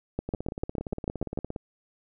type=two click trains; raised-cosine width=2 ms; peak=-20 / -15 dBFS; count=23 / 9; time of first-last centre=0.29-1.562 / 0.19-1.375 s; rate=17.3 / 6.75 Hz; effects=none